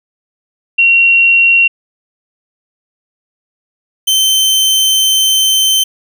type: tone pair in turn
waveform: sine / sawtooth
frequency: 2742 / 3094 Hz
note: F7 / G7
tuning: -32 / -23 cents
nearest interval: major second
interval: 209 cents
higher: second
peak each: -5 dBFS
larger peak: neither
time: 0.78-1.68 / 4.07-5.84 s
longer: second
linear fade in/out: 10 ms
effects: none